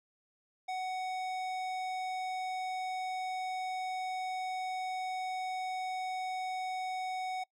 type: tone with tanh clipping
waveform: sine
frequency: 745 Hz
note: F#5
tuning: 12 cents sharp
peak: -36 dBFS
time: 0.68-7.44 s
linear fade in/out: 10 ms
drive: 16 dB
effects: noise-tail reverb RT60 0.1 s tail -23 dB re dry